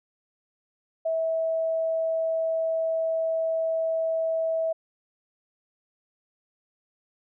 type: tone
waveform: sine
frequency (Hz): 650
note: E5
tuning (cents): -24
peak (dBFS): -23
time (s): 1.05-4.73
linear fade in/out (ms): 10
effects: none